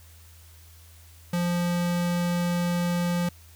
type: tone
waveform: square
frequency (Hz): 174.61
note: F3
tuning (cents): 0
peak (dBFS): -24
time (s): 1.33-3.29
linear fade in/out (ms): 5
effects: added 82 Hz sine -49 dBFS peak until 3.55 s + white hiss -55 dBFS RMS until 3.55 s